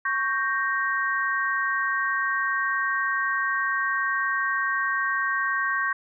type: chord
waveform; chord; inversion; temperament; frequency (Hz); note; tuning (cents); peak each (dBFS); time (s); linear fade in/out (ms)
sine; G diminished; second; equal; 1108.7 / 1568 / 1864.7; Db6 / G6 / Bb6; 0 / 0 / 0; -27 / -26 / -28; 0.05-5.93; 5
effects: none